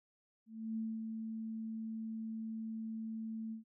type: tone with ADSR envelope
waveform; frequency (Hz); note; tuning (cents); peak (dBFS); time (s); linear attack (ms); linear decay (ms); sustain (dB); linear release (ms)
sine; 222.3; A3; +18; -35; 0.46-3.64; 310; 230; -4; 120
effects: none